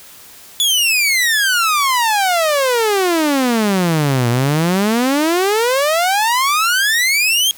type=exponential two-way sweep; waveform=sawtooth; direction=down then up; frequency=3478 to 116.54 to 3283 Hz; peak=-9 dBFS; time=0.6-7.51 s; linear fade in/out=0 ms; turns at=4.29 s; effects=white hiss -40 dBFS RMS until 7.57 s